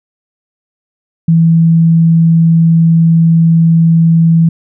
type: tone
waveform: sine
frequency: 164.81 Hz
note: E3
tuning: in tune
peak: -4 dBFS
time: 1.28-4.49 s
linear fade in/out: 5 ms
effects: none